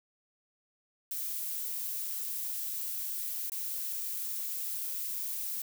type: noise with dropouts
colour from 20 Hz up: violet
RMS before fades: -36 dBFS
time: 1.11-5.62 s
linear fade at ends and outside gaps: 2 ms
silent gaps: 3.498-3.519 s
effects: none